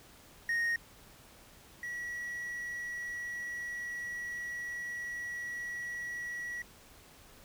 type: tone pair in turn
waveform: triangle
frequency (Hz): 1862 / 1929.6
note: A#6 / B6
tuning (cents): -2 / -41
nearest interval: minor second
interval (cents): 61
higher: second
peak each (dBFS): -27 / -35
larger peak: first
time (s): 0.49-0.76 / 1.83-6.62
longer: second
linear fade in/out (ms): 2
effects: pink hiss -57 dBFS RMS until 7.44 s